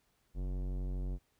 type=tone with tanh clipping; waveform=sine; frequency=46.25 Hz; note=F#1; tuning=in tune; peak=-36 dBFS; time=0.34-1.19 s; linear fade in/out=50 ms; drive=18 dB; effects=pink hiss -75 dBFS RMS until 1.39 s